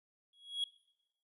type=tone with exponential growth; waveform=triangle; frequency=3322 Hz; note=G#7; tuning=in tune; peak=-28 dBFS; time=0.33-0.64 s; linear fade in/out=2 ms; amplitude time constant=67 ms; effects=noise-tail reverb RT60 0.9 s tail -20 dB re dry + resampled to 24000 Hz